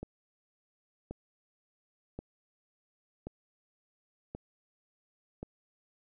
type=click train; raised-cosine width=2 ms; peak=-26 dBFS; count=6; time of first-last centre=0.03-5.43 s; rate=0.926 Hz; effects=none